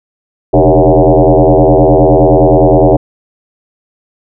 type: tone with frequency modulation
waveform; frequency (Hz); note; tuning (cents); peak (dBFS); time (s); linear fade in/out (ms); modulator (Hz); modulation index
sine; 123.1; B2; -5; -3; 0.53-2.97; 10; 85.3; 7.3
effects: none